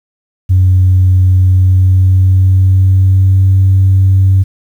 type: tone with pitch glide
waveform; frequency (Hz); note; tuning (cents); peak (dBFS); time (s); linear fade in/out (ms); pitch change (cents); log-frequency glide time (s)
sine; 92.5 to 95.43; F#2 to G2; 0 to -46; -3; 0.49-4.44; 20; +54; 1.37-3.5
effects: tanh soft clip ceiling -1 dBFS + 7-bit